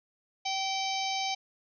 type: harmonic tone with a mistuned harmonic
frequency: 773 Hz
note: G5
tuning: 24 cents flat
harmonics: 1 / 3 / 4 / 5 / 6 / 7 / 8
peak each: -32 / -37 / -38 / -39 / -40 / -40 / -41 dBFS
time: 0.45-1.35 s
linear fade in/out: 10 ms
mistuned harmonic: 7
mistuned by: -29 cents
effects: none